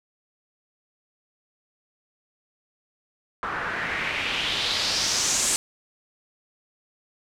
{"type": "noise with low-pass filter sweep", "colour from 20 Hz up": "white", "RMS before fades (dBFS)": -26, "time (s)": [3.43, 5.56], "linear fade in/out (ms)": 0, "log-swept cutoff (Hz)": [1300, 8300], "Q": 2.8, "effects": []}